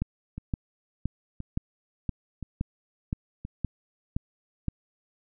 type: two click trains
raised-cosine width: 5 ms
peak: -23 / -15 dBFS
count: 4 / 10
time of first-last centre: 0.38-3.451 / 0.02-4.683 s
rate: 0.977 / 1.93 Hz
effects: none